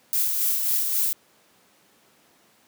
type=noise with tremolo; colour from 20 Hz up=violet; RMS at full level=-22 dBFS; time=0.13-1.13 s; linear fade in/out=0 ms; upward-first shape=sine; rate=3.7 Hz; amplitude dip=35%; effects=pink hiss -59 dBFS RMS until 2.67 s + high-pass 200 Hz 12 dB/octave